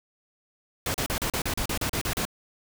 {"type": "noise bursts", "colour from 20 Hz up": "pink", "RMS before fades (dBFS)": -28, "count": 12, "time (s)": [0.86, 2.252], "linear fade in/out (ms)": 2, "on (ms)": 83, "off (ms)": 36, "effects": []}